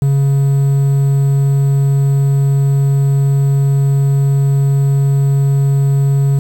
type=tone with quantisation; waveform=triangle; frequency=138.59 Hz; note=C#3; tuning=in tune; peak=-7 dBFS; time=0.02-6.39 s; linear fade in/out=2 ms; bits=6; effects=none